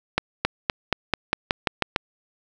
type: accelerating click train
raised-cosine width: 0.3 ms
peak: -3 dBFS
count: 10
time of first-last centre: 0.18-1.961 s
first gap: 270 ms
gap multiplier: 0.92
effects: none